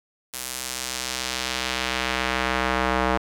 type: tone with band-pass filter sweep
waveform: square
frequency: 63.5 Hz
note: B1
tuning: 49 cents sharp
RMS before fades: -26 dBFS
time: 0.33-3.18 s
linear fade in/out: 10 ms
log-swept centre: 11000 to 1000 Hz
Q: 0.83
effects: none